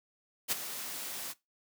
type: noise with ADSR envelope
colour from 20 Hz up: white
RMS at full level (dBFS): -28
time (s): 0.48-1.34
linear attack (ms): 38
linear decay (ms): 18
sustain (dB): -12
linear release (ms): 33
effects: noise-tail reverb RT60 0.2 s tail -20 dB re dry + high-pass 150 Hz 12 dB/octave